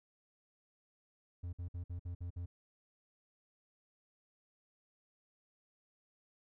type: tone bursts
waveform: triangle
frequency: 87.6 Hz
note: F2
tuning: 6 cents sharp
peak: -37 dBFS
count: 7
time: 1.43-2.46 s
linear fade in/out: 10 ms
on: 100 ms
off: 55 ms
effects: none